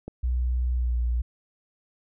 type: click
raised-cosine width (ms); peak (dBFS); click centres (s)
2; -22; 0.08
type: tone with pitch glide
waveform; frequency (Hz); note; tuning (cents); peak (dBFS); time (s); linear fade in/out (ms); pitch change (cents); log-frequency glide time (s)
sine; 61.74 to 59.81; B1 to A#1; 0 to +45; -22; 0.23-1.22; 10; -55; 0.74-0.97
effects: none